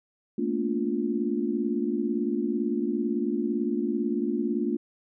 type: tone cluster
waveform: sine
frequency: 218.6 / 236.5 / 287.8 / 350.8 Hz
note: A3 / A#3 / D4 / F4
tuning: -11 / +25 / -35 / +8 cents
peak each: -30 dBFS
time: 0.38-4.77 s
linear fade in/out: 5 ms
effects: none